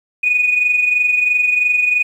sine tone pair together, 2472 / 2495 Hz, D#7 / D#7, -12 / +4 cents, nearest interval unison, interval 16 cents, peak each -12 / -20 dBFS, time 0.23-2.03 s, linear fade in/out 10 ms, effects tanh soft clip ceiling -5 dBFS + 8-bit

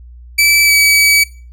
sawtooth tone with pitch glide, 2311 to 2283 Hz, D7 to D7, -28 to -50 cents, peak -4 dBFS, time 0.38-1.24 s, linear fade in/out 10 ms, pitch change -22 cents, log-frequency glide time 0.65-0.72 s, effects noise-tail reverb RT60 0.4 s tail -21 dB re dry + added 60 Hz sine -33 dBFS peak until 1.52 s

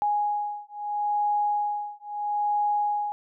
sine beating tone pair, 829 / 829.76 Hz, G#5 / G#5, -3 / -2 cents, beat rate 0.76 Hz, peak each -27 dBFS, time 0.02-3.12 s, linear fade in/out 0 ms, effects none

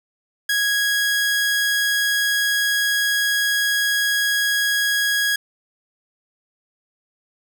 sawtooth tone, 1655 Hz, G#6, 6 cents flat, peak -14 dBFS, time 0.49-5.36 s, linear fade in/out 5 ms, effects none

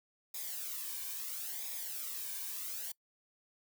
blue noise with flanger, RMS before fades -41 dBFS, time 0.34-2.92 s, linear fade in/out 5 ms, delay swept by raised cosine 0.68 to 1.53 ms, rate 0.74 Hz, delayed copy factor -0.7, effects noise-tail reverb RT60 0.1 s tail -23 dB re dry

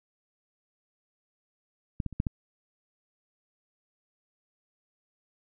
clicks, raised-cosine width 5 ms, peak -17 / -19 / -29 / -14 / -16 dBFS, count 5, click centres 2.002 / 2.063 / 2.127 / 2.201 / 2.268 s, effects none

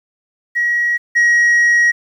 sine tone pair in turn, 1908 / 1898 Hz, A#6 / A#6, +40 / +31 cents, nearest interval unison, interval 9 cents, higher first, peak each -12 / -6 dBFS, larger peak second, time 0.55-0.98 / 1.15-1.92 s, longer second, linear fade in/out 20 ms, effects tanh soft clip ceiling -8 dBFS + 8-bit

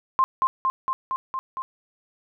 sine tone with echo, 1055 Hz, C6, 14 cents sharp, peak -15 dBFS, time 0.19-0.24 s, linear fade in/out 0 ms, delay 230 ms, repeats 6, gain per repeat -2 dB, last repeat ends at 1.62 s, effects none

